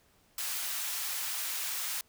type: high-pass noise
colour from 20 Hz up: white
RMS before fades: -35 dBFS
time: 0.38-2.01 s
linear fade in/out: 2 ms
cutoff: 990 Hz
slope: 12 dB/octave
effects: pink hiss -66 dBFS RMS until 2.08 s